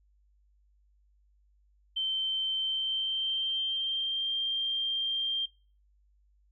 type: tone with pitch glide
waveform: sine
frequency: 3106 to 3179 Hz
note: G7 to G7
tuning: -17 to +24 cents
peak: -28 dBFS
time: 1.96-5.46 s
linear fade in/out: 10 ms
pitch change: +41 cents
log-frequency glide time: 2.57-4.33 s
effects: noise-tail reverb RT60 0.4 s tail -23 dB re dry + added 50 Hz sine -63 dBFS peak until 6.51 s